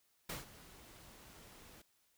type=noise with ADSR envelope; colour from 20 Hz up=pink; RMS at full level=-41 dBFS; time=0.29-1.82 s; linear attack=7 ms; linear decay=150 ms; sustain=-17 dB; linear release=6 ms; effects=white hiss -75 dBFS RMS until 2.17 s